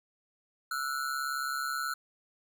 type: ring-modulated tone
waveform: square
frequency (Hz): 1394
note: F6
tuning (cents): -4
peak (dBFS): -29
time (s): 0.71-1.94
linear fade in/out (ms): 5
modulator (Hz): 69.3
effects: none